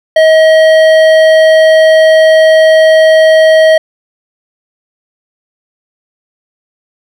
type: tone with hard clipping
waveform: sine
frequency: 635 Hz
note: D#5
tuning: 35 cents sharp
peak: -4 dBFS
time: 0.16-3.78 s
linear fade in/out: 5 ms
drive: 11 dB
effects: none